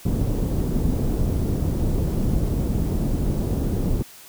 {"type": "low-pass noise", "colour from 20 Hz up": "pink", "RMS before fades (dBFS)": -22, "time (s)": [0.05, 4.03], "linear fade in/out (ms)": 10, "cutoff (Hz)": 310, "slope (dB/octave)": 12, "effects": ["white hiss -45 dBFS RMS until 4.28 s"]}